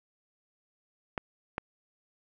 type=clicks; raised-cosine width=0.5 ms; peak=-16 dBFS; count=2; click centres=1.178 / 1.581 s; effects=none